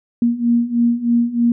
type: beating tone pair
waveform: sine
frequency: 234.6 / 237.8 Hz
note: A#3 / A#3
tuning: +11 / +35 cents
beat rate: 3.2 Hz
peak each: -18 / -15 dBFS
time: 0.22-1.52 s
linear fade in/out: 2 ms
effects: none